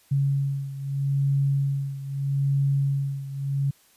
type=beating tone pair; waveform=sine; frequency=138.59 / 139.38 Hz; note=C#3 / C#3; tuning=0 / +10 cents; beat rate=0.79 Hz; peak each=-23 / -27 dBFS; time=0.11-3.71 s; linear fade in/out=10 ms; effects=white hiss -59 dBFS RMS until 3.96 s + resampled to 32000 Hz